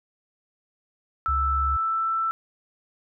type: tone with pitch glide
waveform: sine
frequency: 1321 to 1329.4 Hz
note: E6 to E6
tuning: +3 to +14 cents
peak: -22 dBFS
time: 1.26-2.31 s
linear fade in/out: 0 ms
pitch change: +11 cents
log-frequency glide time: 1.77-2.11 s
type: tone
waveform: sine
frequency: 69.3 Hz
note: C#2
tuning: in tune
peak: -25 dBFS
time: 1.28-1.77 s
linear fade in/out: 10 ms
effects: none